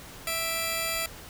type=tone pair together; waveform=10% pulse; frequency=659.3 / 2362 Hz; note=E5 / D7; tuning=0 / +9 cents; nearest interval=octave + minor seventh; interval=2209 cents; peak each=-22 dBFS; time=0.27-1.06 s; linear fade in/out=2 ms; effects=pink hiss -45 dBFS RMS until 1.29 s